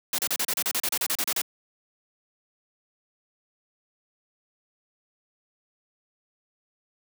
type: noise bursts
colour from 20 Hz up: white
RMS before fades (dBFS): -26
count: 15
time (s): 0.13-1.416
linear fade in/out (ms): 2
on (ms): 54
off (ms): 34
effects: high-pass 200 Hz 12 dB/octave